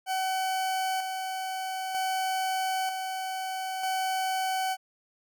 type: tone with tremolo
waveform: 40% pulse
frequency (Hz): 756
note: F#5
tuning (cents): +37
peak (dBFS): -26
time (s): 0.06-4.77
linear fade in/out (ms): 50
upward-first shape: square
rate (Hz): 0.53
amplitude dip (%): 40
effects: none